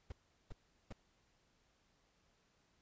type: noise bursts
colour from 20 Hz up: brown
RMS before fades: -45 dBFS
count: 3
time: 0.1-0.926 s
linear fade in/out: 5 ms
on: 22 ms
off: 380 ms
effects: pink hiss -75 dBFS RMS until 2.81 s + resampled to 16000 Hz